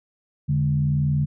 sine tone with frequency modulation, 144.3 Hz, D3, 30 cents flat, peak -18 dBFS, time 0.48-1.26 s, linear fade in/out 20 ms, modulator 61.3 Hz, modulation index 0.62, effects none

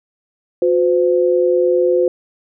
sine tone pair together, 361.1 / 510.7 Hz, F#4 / C5, -42 / -42 cents, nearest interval tritone, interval 600 cents, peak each -14 dBFS, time 0.62-2.08 s, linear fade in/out 2 ms, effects none

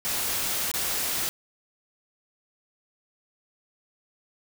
white noise with dropouts, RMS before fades -28 dBFS, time 0.05-1.29 s, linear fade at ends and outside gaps 0 ms, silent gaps 0.715-0.739 s, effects none

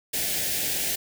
white band-stop noise, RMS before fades -27 dBFS, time 0.13-0.96 s, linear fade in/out 10 ms, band 810 to 1600 Hz, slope 48 dB/octave, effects none

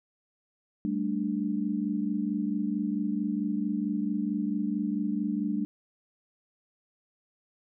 sine chord, G suspended second, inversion none, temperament just, 196 / 220.5 / 294 Hz, G3 / A3 / D4, 0 / +4 / +2 cents, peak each -31 dBFS, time 0.85-5.65 s, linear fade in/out 0 ms, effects none

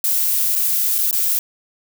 violet noise with dropouts, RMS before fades -18 dBFS, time 0.04-1.39 s, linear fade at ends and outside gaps 1 ms, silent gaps 0.554-0.559 / 0.982-0.986 / 1.111-1.128 s, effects none

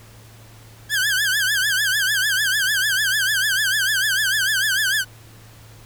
sawtooth tone with vibrato, 1615 Hz, G#6, 49 cents flat, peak -14 dBFS, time 0.89-5.05 s, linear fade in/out 50 ms, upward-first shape triangle, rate 6.7 Hz, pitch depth 170 cents each way, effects added 111 Hz sine -44 dBFS peak until 5.85 s + pink hiss -48 dBFS RMS until 5.85 s

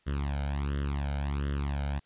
sawtooth tone with flanger, 70.7 Hz, C#2, 35 cents sharp, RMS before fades -31 dBFS, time 0.06-2 s, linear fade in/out 20 ms, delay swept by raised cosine 0.62 to 1.34 ms, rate 1.4 Hz, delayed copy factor +0.9, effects white hiss -68 dBFS RMS until 2.05 s + resampled to 8000 Hz

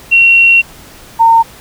sine tone pair in turn, 2735 / 912.7 Hz, F7 / A#5, -37 / -37 cents, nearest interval octave + perfect fifth, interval 1900 cents, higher first, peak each -3 dBFS, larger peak neither, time 0.11-0.62 / 1.19-1.43 s, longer first, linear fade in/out 20 ms, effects pink hiss -36 dBFS RMS until 1.6 s

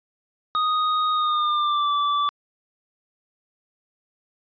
square tone with pitch glide, 1244.5 to 1161.2 Hz, D#6 to D6, 0 to -20 cents, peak -20 dBFS, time 0.55-2.29 s, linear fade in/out 0 ms, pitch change -120 cents, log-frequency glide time 1.13-1.92 s, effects resampled to 11025 Hz

